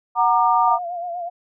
sine chord, Gb augmented, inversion none, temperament equal with one note detuned, 740 / 932.3 / 1198 Hz, Gb5 / Bb5 / D6, 0 / 0 / +34 cents, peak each -19 / -17 / -19 dBFS, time 0.15-0.79 s, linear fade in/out 50 ms
sine tone with vibrato, 698.5 Hz, F5, in tune, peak -25 dBFS, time 0.66-1.3 s, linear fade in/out 20 ms, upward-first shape sine, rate 8.2 Hz, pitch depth 54 cents each way
effects none

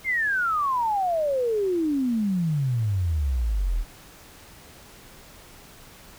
sine exponential sweep, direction down, 2161 to 37.37 Hz, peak -21 dBFS, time 0.04-3.85 s, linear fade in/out 50 ms, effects pink hiss -48 dBFS RMS until 6.18 s

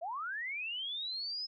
sine linear sweep, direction up, 621 to 5170 Hz, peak -36 dBFS, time 0.01-1.47 s, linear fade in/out 20 ms, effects none

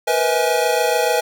square tone cluster, 477.1 / 504 / 643 / 831 Hz, A#4 / B4 / E5 / G#5, +40 / +35 / -43 / +1 cents, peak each -22 dBFS, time 0.07-1.21 s, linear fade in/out 10 ms, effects none

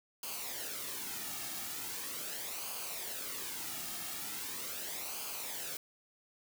white noise with flanger, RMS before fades -41 dBFS, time 0.23-5.77 s, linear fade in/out 2 ms, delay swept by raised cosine 0.53 to 2.03 ms, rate 0.4 Hz, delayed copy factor -0.6, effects none

